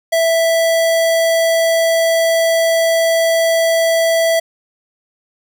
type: tone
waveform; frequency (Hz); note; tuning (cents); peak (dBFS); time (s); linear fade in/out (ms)
square; 659.3; E5; 0; -12; 0.12-4.4; 10
effects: none